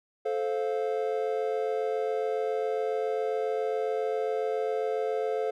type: chord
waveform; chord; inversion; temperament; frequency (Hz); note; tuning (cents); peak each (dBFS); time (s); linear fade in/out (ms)
triangle; F major; first; just; 436.5 / 523.8 / 698.5; A4 / C5 / F5; -14 / +2 / 0; -27 / -30 / -32; 0.25-5.51; 10
effects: none